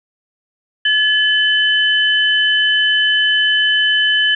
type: tone pair together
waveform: sine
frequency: 1713 / 3029 Hz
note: A6 / F#7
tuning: -47 / +40 cents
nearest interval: minor seventh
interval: 987 cents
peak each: -14 dBFS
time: 0.85-4.35 s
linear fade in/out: 5 ms
effects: none